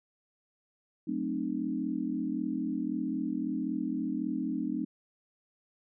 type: chord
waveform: sine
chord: F# diminished seventh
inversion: none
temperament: equal with one note detuned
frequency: 185 / 220 / 261.6 / 305.4 Hz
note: F#3 / A3 / C4 / Eb4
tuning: 0 / 0 / 0 / -32 cents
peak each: -39 / -36 / -34 / -34 dBFS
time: 1.07-4.85 s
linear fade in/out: 10 ms
effects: none